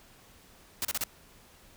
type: noise bursts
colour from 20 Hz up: white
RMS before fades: -31 dBFS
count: 4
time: 0.82-1.038 s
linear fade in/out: 0 ms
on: 29 ms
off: 34 ms
effects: pink hiss -57 dBFS RMS until 1.76 s